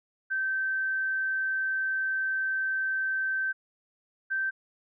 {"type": "tone pair in turn", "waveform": "sine", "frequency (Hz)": [1550, 1557.4], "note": ["G6", "G6"], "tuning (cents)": [-20, -12], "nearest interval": "unison", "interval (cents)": 8, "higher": "second", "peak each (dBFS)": -26, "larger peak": "neither", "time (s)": [[0.3, 3.53], [4.3, 4.51]], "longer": "first", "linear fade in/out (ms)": 20, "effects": []}